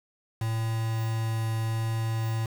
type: tone with quantisation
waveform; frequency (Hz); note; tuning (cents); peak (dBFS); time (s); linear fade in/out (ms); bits
triangle; 112.4; A2; +37; -24; 0.41-2.46; 5; 6
effects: none